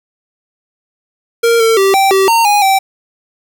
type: tone with pitch steps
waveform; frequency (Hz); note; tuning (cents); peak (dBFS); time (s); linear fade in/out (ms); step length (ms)
square; 464.6 / 451.4 / 389.2 / 779 / 385.6 / 918 / 825 / 775; A#4 / A4 / G4 / G5 / G4 / A#5 / G#5 / G5; -6 / +44 / -12 / -11 / -28 / -27 / -12 / -20; -8; 1.43-2.79; 10; 170
effects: 7-bit